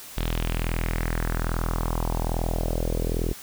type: tone with low-pass filter sweep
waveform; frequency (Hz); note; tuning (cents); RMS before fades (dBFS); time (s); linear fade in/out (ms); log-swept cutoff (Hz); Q
sawtooth; 41.2; E1; 0; -26; 0.17-3.33; 0; 3700 to 390; 2.9
effects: white hiss -42 dBFS RMS until 3.42 s